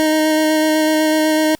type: tone with vibrato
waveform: 25% pulse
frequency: 311.1 Hz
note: D#4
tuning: in tune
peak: -9 dBFS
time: 0-1.55 s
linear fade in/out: 0 ms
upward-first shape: square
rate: 8 Hz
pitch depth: 9 cents each way
effects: white hiss -52 dBFS RMS until 1.59 s + Opus 48 kbps